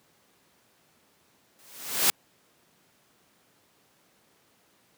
white noise with exponential growth, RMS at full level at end -19 dBFS, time 1.59-2.1 s, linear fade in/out 0 ms, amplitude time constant 110 ms, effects pink hiss -64 dBFS RMS until 4.97 s + high-pass 150 Hz 12 dB/octave

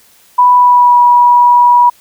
sine tone with pitch glide, 987.8 to 970.3 Hz, B5 to B5, 0 to -31 cents, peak -3 dBFS, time 0.38-1.9 s, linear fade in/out 10 ms, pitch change -31 cents, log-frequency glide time 0.55-0.99 s, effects white hiss -46 dBFS RMS until 2 s

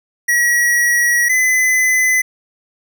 square tone pair in turn, 1916 / 2020 Hz, A#6 / B6, +47 / +39 cents, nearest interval minor second, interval 92 cents, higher second, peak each -12 dBFS, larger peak neither, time 0.28-1.29 / 1.29-2.22 s, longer first, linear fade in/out 10 ms, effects none

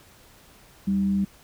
sine tone with frequency modulation, 196 Hz, G3, in tune, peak -20 dBFS, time 0.87-1.25 s, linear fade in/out 10 ms, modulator 114 Hz, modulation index 0.25, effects pink hiss -53 dBFS RMS until 1.43 s

